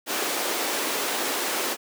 pink high-pass noise, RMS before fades -27 dBFS, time 0.06-1.77 s, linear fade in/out 50 ms, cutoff 300 Hz, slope 24 dB/octave, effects none

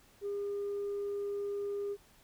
sine tone, 404.7 Hz, G#4, 45 cents flat, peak -32 dBFS, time 0.21-1.97 s, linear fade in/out 50 ms, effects tanh soft clip ceiling -31 dBFS + pink hiss -63 dBFS RMS until 2.23 s

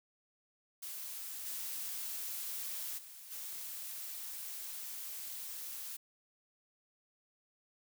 blue noise with level steps, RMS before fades -44 / -41 / -52 / -44 dBFS, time 0.82-5.97 s, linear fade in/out 10 ms, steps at 1.45 / 2.97 / 3.3 s, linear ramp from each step 20 ms, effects none

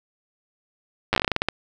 slowing click train, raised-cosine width 0.3 ms, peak -4 dBFS, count 13, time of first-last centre 1.13-1.486 s, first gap 9 ms, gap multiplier 1.2, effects none

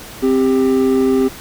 triangle tone pair together, 261.6 / 395.5 Hz, C4 / G4, 0 / +15 cents, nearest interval perfect fifth, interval 715 cents, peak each -12 dBFS, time 0.22-1.29 s, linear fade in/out 20 ms, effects pink hiss -34 dBFS RMS until 1.4 s

